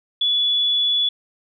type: tone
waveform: sine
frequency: 3423 Hz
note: A7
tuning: 48 cents flat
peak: -16 dBFS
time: 0.21-1.09 s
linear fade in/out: 5 ms
effects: none